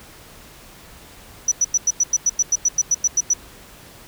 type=tone bursts; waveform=sine; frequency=5920 Hz; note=F#8; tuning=in tune; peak=-12 dBFS; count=15; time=1.48-3.336 s; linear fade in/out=5 ms; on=36 ms; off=94 ms; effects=tanh soft clip ceiling -9 dBFS + pink hiss -44 dBFS RMS until 4.07 s